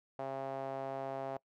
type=tone with band-pass filter; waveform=sawtooth; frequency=134.9 Hz; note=C#3; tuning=47 cents flat; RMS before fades=-40 dBFS; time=0.19-1.37 s; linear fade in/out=0 ms; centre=690 Hz; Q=3.1; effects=noise-tail reverb RT60 0.1 s tail -23 dB re dry